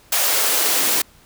white noise with high-pass filter sweep, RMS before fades -18 dBFS, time 0.12-1.02 s, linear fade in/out 5 ms, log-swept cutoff 670 to 240 Hz, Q 1.3, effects pink hiss -51 dBFS RMS until 1.25 s

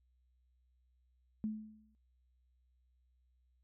sine tone with exponential decay, 215.9 Hz, A3, 33 cents flat, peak -32 dBFS, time 1.44-1.95 s, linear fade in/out 0 ms, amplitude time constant 110 ms, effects noise-tail reverb RT60 0.1 s tail -24 dB re dry + added 62 Hz sine -70 dBFS peak until 3.63 s

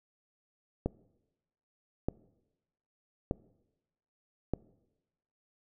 click train, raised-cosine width 2 ms, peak -16 dBFS, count 4, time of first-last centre 0.86-4.536 s, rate 0.816 Hz, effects noise-tail reverb RT60 1.0 s tail -22 dB re dry

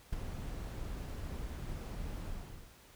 brown noise with ADSR envelope, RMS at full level -34 dBFS, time 0.12-2.75 s, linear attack 11 ms, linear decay 14 ms, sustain -7 dB, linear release 490 ms, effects pink hiss -60 dBFS RMS until 2.95 s

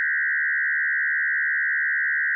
sine tone with frequency modulation, 1737 Hz, A6, 23 cents flat, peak -20 dBFS, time 0-2.35 s, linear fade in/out 0 ms, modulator 74.3 Hz, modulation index 3, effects none

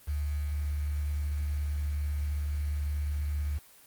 sine tone with quantisation, 73.42 Hz, D2, in tune, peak -28 dBFS, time 0.07-3.59 s, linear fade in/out 20 ms, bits 8, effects white hiss -56 dBFS RMS until 3.86 s + Opus 24 kbps

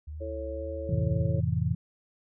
sine tone with vibrato, 73.42 Hz, D2, in tune, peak -36 dBFS, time 0.07-1.26 s, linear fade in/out 10 ms, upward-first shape sine, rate 1.9 Hz, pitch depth 93 cents each way
harmonic tone, 110 Hz, A2, in tune, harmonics 3 / 4 / 5, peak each -41 / -42 / -35 dBFS, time 0.2-1.41 s, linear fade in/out 20 ms
sine chord, F major seventh, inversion none, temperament just, 87.31 / 109.13 / 130.96 / 163.7 Hz, F2 / A2 / C3 / E3, 0 / -14 / +2 / -12 cents, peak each -30 dBFS, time 0.89-1.75 s, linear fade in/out 5 ms
effects none

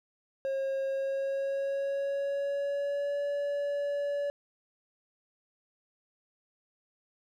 triangle tone with pitch glide, 540 to 572.1 Hz, C#5 to D5, -45 to -45 cents, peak -27 dBFS, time 0.45-4.3 s, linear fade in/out 0 ms, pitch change +100 cents, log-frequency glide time 0.86-3.2 s, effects none

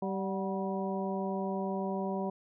harmonic tone with a mistuned harmonic, 193.7 Hz, G3, 20 cents flat, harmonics 1 / 2 / 3 / 4 / 5, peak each -34 / -37 / -39 / -40 / -41 dBFS, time 0.02-2.3 s, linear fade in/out 5 ms, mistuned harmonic 4, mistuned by -64 cents, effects none

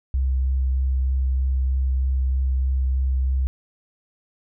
sine tone with vibrato, 65.41 Hz, C2, in tune, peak -18 dBFS, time 0.14-3.47 s, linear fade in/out 0 ms, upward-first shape triangle, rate 3.2 Hz, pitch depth 14 cents each way, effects none

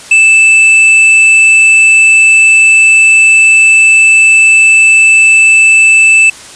sine tone with hard clipping, 2637 Hz, E7, in tune, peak -3 dBFS, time 0.11-6.3 s, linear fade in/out 5 ms, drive 6 dB, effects white hiss -30 dBFS RMS until 6.55 s + resampled to 22050 Hz

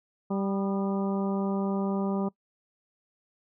harmonic tone with a mistuned harmonic, 196 Hz, G3, in tune, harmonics 1 / 2 / 3 / 4 / 5 / 6, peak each -27 / -33 / -37 / -39 / -41 / -43 dBFS, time 0.3-2.29 s, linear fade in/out 10 ms, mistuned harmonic 6, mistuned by +55 cents, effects noise-tail reverb RT60 0.1 s tail -22 dB re dry

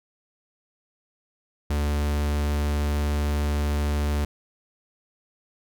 45% pulse tone, 73.42 Hz, D2, in tune, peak -22 dBFS, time 1.7-4.25 s, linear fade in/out 5 ms, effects none

